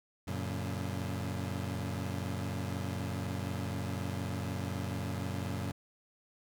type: chord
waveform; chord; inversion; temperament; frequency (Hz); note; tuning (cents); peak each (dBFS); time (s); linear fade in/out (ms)
25% pulse; F# major; none; equal with one note detuned; 92.5 / 116.54 / 142.16; F#2 / A#2 / C#3; 0 / 0 / +44; -33 / -36 / -38; 0.27-5.72; 10
effects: none